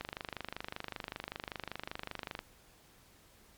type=click train; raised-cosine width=0.3 ms; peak=-22 dBFS; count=61; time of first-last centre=0.01-2.391 s; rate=25.2 Hz; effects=pink hiss -62 dBFS RMS until 3.57 s + MP3 96 kbps